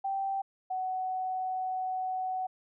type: tone pair in turn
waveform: sine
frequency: 780 / 746.8 Hz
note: G5 / F#5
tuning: -9 / +16 cents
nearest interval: minor second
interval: 75 cents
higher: first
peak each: -29 / -30 dBFS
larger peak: first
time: 0.04-0.42 / 0.7-2.47 s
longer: second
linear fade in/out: 10 ms
effects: none